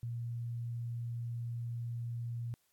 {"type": "tone", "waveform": "sine", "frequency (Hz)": 118.2, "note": "A#2", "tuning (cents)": 24, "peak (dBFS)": -36, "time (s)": [0.03, 2.54], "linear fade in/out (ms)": 0, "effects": ["white hiss -75 dBFS RMS until 2.72 s", "AAC 64 kbps"]}